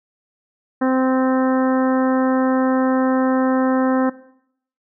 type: harmonic tone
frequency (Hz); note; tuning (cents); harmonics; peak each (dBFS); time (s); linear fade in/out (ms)
260; C4; -11; 1 / 2 / 3 / 4 / 5 / 6 / 7; -16 / -22 / -26 / -28 / -30 / -32 / -33; 0.81-4.1; 10
effects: noise-tail reverb RT60 0.7 s tail -18 dB re dry